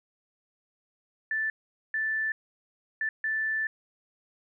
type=tone bursts at uneven times; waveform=sine; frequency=1760 Hz; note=A6; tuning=in tune; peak=-26 dBFS; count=4; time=1.31-1.5 / 1.94-2.32 / 3.01-3.09 / 3.24-3.67 s; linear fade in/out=2 ms; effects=none